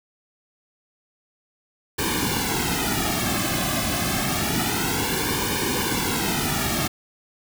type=noise with flanger; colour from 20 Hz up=pink; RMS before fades=-24 dBFS; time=1.98-6.88 s; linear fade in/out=10 ms; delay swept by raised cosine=1.5 to 2.17 ms; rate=0.28 Hz; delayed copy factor=-1; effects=none